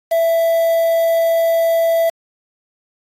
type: tone with quantisation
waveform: triangle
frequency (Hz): 663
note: E5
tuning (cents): +10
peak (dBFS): -10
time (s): 0.11-2.1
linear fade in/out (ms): 10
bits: 5
effects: AAC 48 kbps